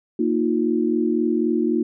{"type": "tone cluster", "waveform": "sine", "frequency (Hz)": [232.4, 311.4, 355.2], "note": ["A#3", "D#4", "F4"], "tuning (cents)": [-5, 2, 29], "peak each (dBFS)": -22, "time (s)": [0.19, 1.83], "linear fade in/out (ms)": 5, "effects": []}